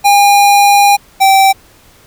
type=tone pair in turn; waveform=square; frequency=810 / 776.4 Hz; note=G#5 / G5; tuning=-43 / -17 cents; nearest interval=minor second; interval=74 cents; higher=first; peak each=-5 dBFS; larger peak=neither; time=0.04-0.97 / 1.2-1.53 s; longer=first; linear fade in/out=20 ms; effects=pink hiss -44 dBFS RMS until 2.06 s